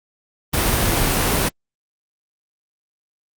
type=noise; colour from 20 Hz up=pink; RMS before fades=-18 dBFS; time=0.53-1.49 s; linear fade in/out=10 ms; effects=Opus 32 kbps